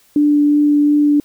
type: tone with vibrato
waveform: sine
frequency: 293.5 Hz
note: D4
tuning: 1 cent flat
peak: -9 dBFS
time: 0.16-1.2 s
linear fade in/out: 2 ms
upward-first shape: triangle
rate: 2.8 Hz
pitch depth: 9 cents each way
effects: white hiss -53 dBFS RMS until 1.24 s